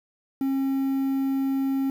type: tone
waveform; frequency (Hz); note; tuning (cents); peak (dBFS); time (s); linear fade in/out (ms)
triangle; 270; C#4; -45; -20; 0.41-1.9; 2
effects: 8-bit